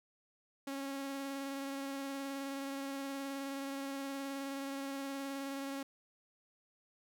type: tone with vibrato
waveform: sawtooth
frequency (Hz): 274.8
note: C#4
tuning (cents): -15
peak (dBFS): -35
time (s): 0.67-5.83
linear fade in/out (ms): 5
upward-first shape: sine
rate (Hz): 19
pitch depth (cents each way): 17
effects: none